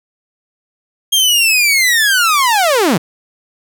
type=linear sweep; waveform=sawtooth; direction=down; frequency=3246 to 138.8 Hz; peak=-6 dBFS; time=1.12-2.98 s; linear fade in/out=10 ms; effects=none